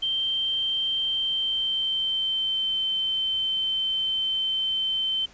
sine tone with pitch glide, 3136 to 3089 Hz, G7 to G7, 0 to -26 cents, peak -23 dBFS, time 0.02-5.26 s, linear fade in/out 10 ms, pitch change -26 cents, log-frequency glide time 1.01-2.77 s, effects pink hiss -52 dBFS RMS until 5.33 s + resampled to 16000 Hz

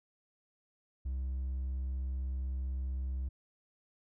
sine tone with hard clipping, 65.41 Hz, C2, in tune, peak -34 dBFS, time 1.05-3.29 s, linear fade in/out 10 ms, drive 2 dB, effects none

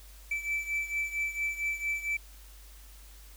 triangle beating tone pair, 2319 / 2323.4 Hz, D7 / D7, -22 / -19 cents, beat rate 4.4 Hz, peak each -30 / -34 dBFS, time 0.31-2.17 s, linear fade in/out 5 ms, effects added 50 Hz sine -49 dBFS peak until 3.36 s + white hiss -56 dBFS RMS until 3.36 s

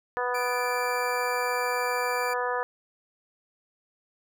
harmonic tone, 246.9 Hz, B3, in tune, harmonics 2 / 3 / 4 / 5 / 6 / 7, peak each -30 / -34 / -31 / -34 / -37 / -34 dBFS, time 0.17-2.63 s, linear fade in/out 0 ms
sawtooth tone, 2349 Hz, D7, in tune, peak -30 dBFS, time 0.34-2.34 s, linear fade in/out 10 ms
effects none

